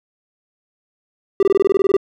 triangle tone bursts, 392 Hz, G4, in tune, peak -8 dBFS, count 12, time 1.4-1.967 s, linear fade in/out 2 ms, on 28 ms, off 21 ms, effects none

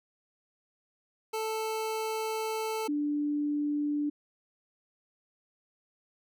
25% pulse / sine tone pair in turn, 440 / 293.7 Hz, A4 / D4, 0 / 0 cents, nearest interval perfect fifth, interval 700 cents, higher first, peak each -27 dBFS, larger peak neither, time 1.33-2.88 / 2.88-4.1 s, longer first, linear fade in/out 10 ms, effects none

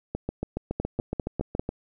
two click trains, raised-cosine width 2 ms, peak -13 / -15 dBFS, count 5 / 12, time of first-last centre 0.8-1.595 / 0.15-1.691 s, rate 5.03 / 7.14 Hz, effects none

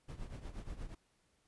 brown noise with tremolo, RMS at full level -42 dBFS, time 0.08-0.95 s, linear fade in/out 10 ms, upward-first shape triangle, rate 8.4 Hz, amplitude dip 80%, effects pink hiss -75 dBFS RMS until 1.47 s + resampled to 24000 Hz

